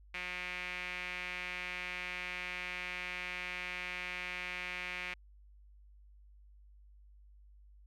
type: tone with band-pass filter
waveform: sawtooth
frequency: 180 Hz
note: F#3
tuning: 47 cents flat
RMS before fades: -41 dBFS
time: 0.14-5.14 s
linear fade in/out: 5 ms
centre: 2300 Hz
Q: 4.3
effects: added 50 Hz sine -56 dBFS peak until 7.86 s